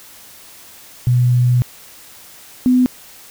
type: tone pair in turn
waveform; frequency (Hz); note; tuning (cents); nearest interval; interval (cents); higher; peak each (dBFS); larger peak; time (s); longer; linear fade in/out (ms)
sine; 123.47 / 251.8; B2 / B3; 0 / +34; octave; 1234; second; -10 / -9; second; 1.07-1.62 / 2.66-2.86; first; 0
effects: white hiss -41 dBFS RMS until 3.3 s